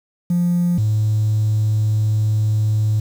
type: tone pair in turn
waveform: triangle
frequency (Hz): 175 / 107.44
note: F3 / A2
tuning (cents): +4 / -41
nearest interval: minor sixth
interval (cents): 845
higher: first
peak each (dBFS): -11 / -11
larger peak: neither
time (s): 0.3-0.78 / 0.78-3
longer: second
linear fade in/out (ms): 5
effects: tanh soft clip ceiling -11 dBFS + 7-bit